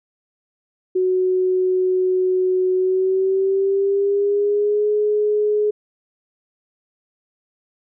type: tone with pitch glide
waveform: sine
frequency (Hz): 370 to 420.1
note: F#4 to G#4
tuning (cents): 0 to +20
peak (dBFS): -15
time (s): 0.95-5.71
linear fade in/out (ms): 10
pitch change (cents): +220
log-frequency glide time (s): 2.74-4.88
effects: none